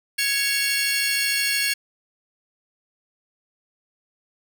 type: tone cluster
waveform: sawtooth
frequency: 1668 / 2220 / 2754 / 4387 Hz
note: G#6 / C#7 / F7 / C#8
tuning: +7 / +2 / -25 / -19 cents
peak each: -23 dBFS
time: 0.18-1.74 s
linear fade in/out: 10 ms
effects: none